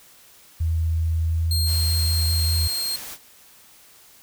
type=tone with pitch glide; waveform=sine; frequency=81.4 to 82.25 Hz; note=E2 to E2; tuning=-21 to -3 cents; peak=-19 dBFS; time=0.6-2.68 s; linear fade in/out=10 ms; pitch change=+18 cents; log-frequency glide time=1.26-1.47 s
type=tone; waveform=sawtooth; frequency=4212 Hz; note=C8; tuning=11 cents sharp; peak=-21 dBFS; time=1.51-2.96 s; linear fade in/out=2 ms
type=noise; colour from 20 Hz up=white; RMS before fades=-36 dBFS; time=1.65-3.18 s; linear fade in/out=50 ms
effects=white hiss -51 dBFS RMS until 4.22 s